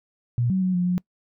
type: tone with pitch steps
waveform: sine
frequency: 120.4 / 188.4 / 184.8 / 178.1 / 179.6 Hz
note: B2 / F#3 / F#3 / F3 / F3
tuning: -44 / +32 / -2 / +34 / +49 cents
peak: -19 dBFS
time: 0.38-0.98 s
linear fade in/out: 0 ms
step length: 120 ms
effects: noise-tail reverb RT60 0.1 s tail -24 dB re dry